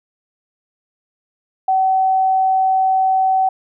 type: tone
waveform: sine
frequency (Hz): 760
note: F#5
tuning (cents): +46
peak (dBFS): -12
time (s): 1.68-3.49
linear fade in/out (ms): 5
effects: none